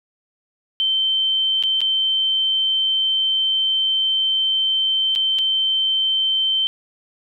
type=tone with dropouts; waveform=sine; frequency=3103 Hz; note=G7; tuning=18 cents flat; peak=-16 dBFS; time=0.8-6.67 s; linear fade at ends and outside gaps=0 ms; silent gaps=1.626-1.636 / 1.806-1.815 / 5.152-5.159 / 5.386-5.389 s; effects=none